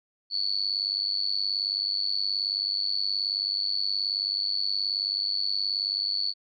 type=tone with amplitude modulation; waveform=sine; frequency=4435 Hz; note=C#8; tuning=in tune; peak=-21 dBFS; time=0.3-6.34 s; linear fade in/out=50 ms; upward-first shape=sine; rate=98.8 Hz; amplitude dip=95%; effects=none